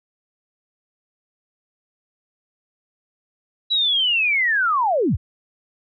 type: linear sweep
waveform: sine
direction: down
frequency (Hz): 3951 to 39.96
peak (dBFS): -16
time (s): 3.7-5.17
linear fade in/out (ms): 20
effects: none